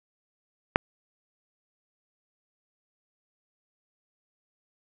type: click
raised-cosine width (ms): 0.5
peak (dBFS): -3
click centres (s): 0.759
effects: none